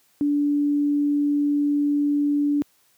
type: tone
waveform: sine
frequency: 290 Hz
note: D4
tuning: 22 cents flat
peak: -18 dBFS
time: 0.21-2.62 s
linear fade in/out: 0 ms
effects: white hiss -62 dBFS RMS until 2.97 s + high-pass 80 Hz 12 dB/octave